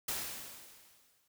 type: noise with exponential decay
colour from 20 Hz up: white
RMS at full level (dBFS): -35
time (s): 0.08-1.28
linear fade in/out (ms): 5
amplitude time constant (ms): 260
effects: none